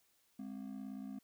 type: ring-modulated tone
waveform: triangle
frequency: 233.5 Hz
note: A#3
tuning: 3 cents sharp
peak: -38 dBFS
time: 0.39-1.19 s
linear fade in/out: 2 ms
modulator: 28.8 Hz
effects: white hiss -74 dBFS RMS until 1.23 s